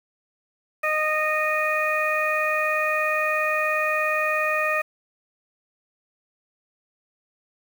harmonic tone, 617 Hz, D#5, 15 cents flat, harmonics 1 / 2 / 3 / 4, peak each -26 / -26 / -26 / -26 dBFS, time 0.83-4.82 s, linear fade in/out 10 ms, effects 7-bit

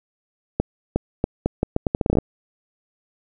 accelerating click train, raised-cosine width 2 ms, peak -5 dBFS, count 15, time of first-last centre 0.6-2.186 s, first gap 360 ms, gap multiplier 0.78, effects none

